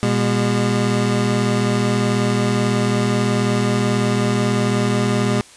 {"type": "tone pair together", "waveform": "25% pulse", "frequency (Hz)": [120.7, 203], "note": ["B2", "G#3"], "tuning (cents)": [-39, -39], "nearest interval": "major sixth", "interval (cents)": 900, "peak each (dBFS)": -15, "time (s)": [0.03, 5.41], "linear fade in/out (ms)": 0, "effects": ["white hiss -44 dBFS RMS until 5.56 s", "resampled to 22050 Hz"]}